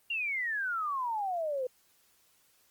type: exponential sweep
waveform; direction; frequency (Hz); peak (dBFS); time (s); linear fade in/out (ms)
sine; down; 2823 to 493.9; -30; 0.1-1.67; 5
effects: white hiss -67 dBFS RMS until 2.7 s + Opus 24 kbps